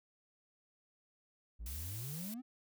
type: exponential sweep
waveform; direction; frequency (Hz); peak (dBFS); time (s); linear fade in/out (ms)
triangle; up; 51.91 to 265.4; -40; 1.59-2.42; 20
type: noise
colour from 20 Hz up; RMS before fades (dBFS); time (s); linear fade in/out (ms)
blue; -47; 1.66-2.34; 2
effects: none